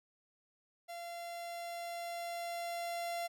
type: tone with level ramp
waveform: 45% pulse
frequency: 687 Hz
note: F5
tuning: 29 cents flat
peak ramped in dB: -43 to -36 dBFS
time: 0.88-3.28 s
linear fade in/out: 20 ms
effects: none